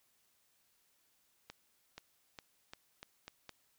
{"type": "accelerating click train", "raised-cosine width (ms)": 0.2, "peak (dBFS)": -29, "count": 7, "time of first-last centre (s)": [1.5, 3.493], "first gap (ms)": 480, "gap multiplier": 0.85, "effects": ["white hiss -74 dBFS RMS until 3.78 s"]}